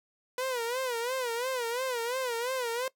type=tone with vibrato; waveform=sawtooth; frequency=491.8 Hz; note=B4; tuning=7 cents flat; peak=-26 dBFS; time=0.38-2.88 s; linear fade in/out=2 ms; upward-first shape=sine; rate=2.9 Hz; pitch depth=120 cents each way; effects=noise-tail reverb RT60 0.1 s tail -20 dB re dry